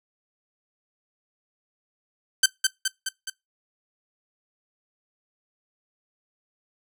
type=tone with echo; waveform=10% pulse; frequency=1545 Hz; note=G6; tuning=26 cents flat; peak=-5 dBFS; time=2.43-2.46 s; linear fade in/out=5 ms; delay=210 ms; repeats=4; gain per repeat=-4 dB; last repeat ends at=3.3 s; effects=noise-tail reverb RT60 0.2 s tail -22 dB re dry